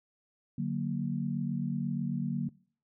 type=chord; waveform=sine; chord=D augmented; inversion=none; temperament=equal; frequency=146.83 / 185 / 233.1 Hz; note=D3 / F#3 / A#3; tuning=0 / 0 / 0 cents; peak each=-34 dBFS; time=0.58-2.49 s; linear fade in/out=5 ms; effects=noise-tail reverb RT60 0.5 s tail -23 dB re dry